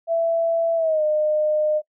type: tone with pitch glide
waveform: sine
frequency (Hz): 665 to 609.8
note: E5 to D#5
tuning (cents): +15 to -35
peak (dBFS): -17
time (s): 0.07-1.82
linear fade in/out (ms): 50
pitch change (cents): -150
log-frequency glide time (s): 0.76-1.03
effects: noise-tail reverb RT60 0.1 s tail -21 dB re dry